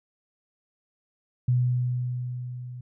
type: tone with level ramp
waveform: sine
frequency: 124.2 Hz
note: B2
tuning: 10 cents sharp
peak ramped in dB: -18 to -36 dBFS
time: 1.48-2.81 s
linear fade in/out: 5 ms
effects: none